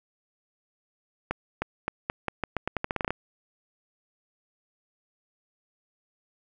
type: accelerating click train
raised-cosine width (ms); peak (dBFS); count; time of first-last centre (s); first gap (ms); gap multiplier
0.5; -12; 16; 1.31-3.106; 310; 0.84
effects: none